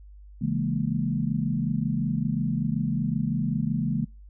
sine chord, A# half-diminished seventh, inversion first, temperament equal with one note detuned, 137.24 / 164.81 / 207.7 / 233.1 Hz, C#3 / E3 / G#3 / A#3, -17 / 0 / 0 / 0 cents, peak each -29 dBFS, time 0.41-4.05 s, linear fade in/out 10 ms, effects noise-tail reverb RT60 0.3 s tail -26 dB re dry + added 50 Hz sine -44 dBFS peak until 4.29 s

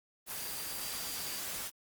sine tone in noise, 4733 Hz, D8, 13 cents sharp, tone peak -46 dBFS, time 0.32-1.43 s, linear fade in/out 50 ms, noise white, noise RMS -39 dBFS, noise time 0.26-1.71 s, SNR -10 dB, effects Opus 24 kbps

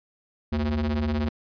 square ring-modulated tone, 73.42 Hz, D2, in tune, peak -21 dBFS, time 0.52-1.29 s, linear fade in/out 5 ms, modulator 155 Hz, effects resampled to 11025 Hz

